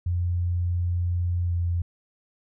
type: tone with pitch glide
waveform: sine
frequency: 87.8 to 86.49 Hz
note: F2 to F2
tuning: +10 to -16 cents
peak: -22 dBFS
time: 0.06-1.82 s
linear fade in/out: 5 ms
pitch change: -26 cents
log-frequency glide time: 1.46-1.52 s
effects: none

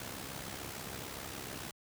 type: noise with amplitude modulation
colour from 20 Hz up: pink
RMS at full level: -40 dBFS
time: 0-1.71 s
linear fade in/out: 2 ms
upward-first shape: sine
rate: 66.8 Hz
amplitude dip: 60%
effects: high-pass 80 Hz 12 dB/octave

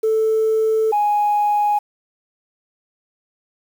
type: tone pair in turn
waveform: sine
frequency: 440 / 830.6 Hz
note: A4 / G#5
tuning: 0 / 0 cents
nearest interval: major seventh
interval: 1100 cents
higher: second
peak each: -13 dBFS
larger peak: neither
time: 0.03-0.92 / 0.92-1.79 s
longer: first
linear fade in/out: 10 ms
effects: tanh soft clip ceiling -11 dBFS + 7-bit

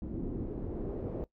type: noise with low-pass filter sweep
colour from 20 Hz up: pink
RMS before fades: -37 dBFS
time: 0.02-1.24 s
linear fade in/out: 0 ms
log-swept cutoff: 280 to 470 Hz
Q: 2.3
effects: noise-tail reverb RT60 0.1 s tail -18 dB re dry

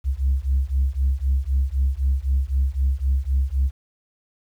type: beating tone pair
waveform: sine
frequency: 65.3 / 69.2 Hz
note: C2 / C#2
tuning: -3 / -2 cents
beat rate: 3.9 Hz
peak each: -20 dBFS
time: 0.04-3.71 s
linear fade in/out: 50 ms
effects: tanh soft clip ceiling -13 dBFS + 9-bit

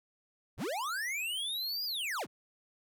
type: linear two-way sweep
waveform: square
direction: up then down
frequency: 36.56 to 4968 to 36.56 Hz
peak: -34 dBFS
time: 0.57-2.27 s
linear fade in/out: 50 ms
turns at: 1.85 s
effects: none

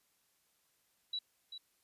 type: tone with echo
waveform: sine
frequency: 3922 Hz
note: B7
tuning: 13 cents flat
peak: -35 dBFS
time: 1.13-1.19 s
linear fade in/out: 5 ms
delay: 390 ms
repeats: 1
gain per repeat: -9 dB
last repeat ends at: 1.58 s
effects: white hiss -75 dBFS RMS until 1.83 s + resampled to 32000 Hz

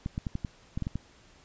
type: clicks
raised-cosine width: 5 ms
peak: -19 dBFS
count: 9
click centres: 0.061 / 0.179 / 0.268 / 0.354 / 0.448 / 0.775 / 0.823 / 0.869 / 0.956 s
effects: pink hiss -58 dBFS RMS until 1.44 s + resampled to 16000 Hz

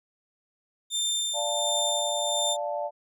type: tone with tremolo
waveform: 25% pulse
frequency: 3590 Hz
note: A7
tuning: 34 cents sharp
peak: -21 dBFS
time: 0.9-2.57 s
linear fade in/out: 50 ms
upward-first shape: sine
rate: 1.4 Hz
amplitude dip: 40%
type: chord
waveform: sine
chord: D minor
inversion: none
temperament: equal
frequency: 587.3 / 698.5 / 880 Hz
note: D5 / F5 / A5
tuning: 0 / 0 / 0 cents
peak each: -30 / -33 / -34 dBFS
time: 1.33-2.91 s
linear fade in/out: 50 ms
effects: none

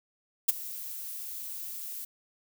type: noise with ADSR envelope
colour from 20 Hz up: violet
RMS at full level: -20 dBFS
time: 0.48-2.05 s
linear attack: 11 ms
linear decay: 20 ms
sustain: -19 dB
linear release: 7 ms
effects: none

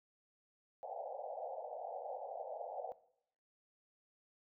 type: band-pass noise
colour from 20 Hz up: white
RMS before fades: -45 dBFS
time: 0.83-2.92 s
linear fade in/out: 0 ms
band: 490 to 820 Hz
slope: 96 dB/octave
effects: noise-tail reverb RT60 0.7 s tail -18 dB re dry

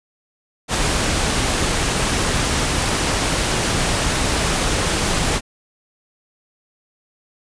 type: noise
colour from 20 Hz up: pink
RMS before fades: -19 dBFS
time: 0.68-5.41 s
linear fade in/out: 50 ms
effects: resampled to 22050 Hz

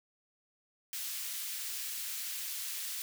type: high-pass noise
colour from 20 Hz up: white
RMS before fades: -39 dBFS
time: 0.93-3.02 s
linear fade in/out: 0 ms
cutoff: 2100 Hz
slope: 12 dB/octave
effects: none

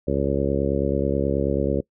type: harmonic tone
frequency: 69.3 Hz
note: C#2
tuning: in tune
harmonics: 1 / 2 / 3 / 4 / 5 / 6 / 7 / 8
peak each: -28 / -28 / -28 / -28 / -28 / -28 / -28 / -28 dBFS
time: 0.07-1.81 s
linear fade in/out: 10 ms
effects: noise-tail reverb RT60 0.1 s tail -23 dB re dry

